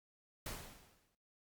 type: noise with exponential decay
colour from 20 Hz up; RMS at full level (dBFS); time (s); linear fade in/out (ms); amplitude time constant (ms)
pink; -42; 0.46-1.15; 2; 150
effects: noise-tail reverb RT60 0.3 s tail -20 dB re dry + Opus 48 kbps